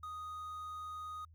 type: tone with quantisation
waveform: triangle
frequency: 1244.5 Hz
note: D#6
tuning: in tune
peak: -40 dBFS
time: 0.03-1.25 s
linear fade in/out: 5 ms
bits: 11
effects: added 81 Hz sine -57 dBFS peak until 1.34 s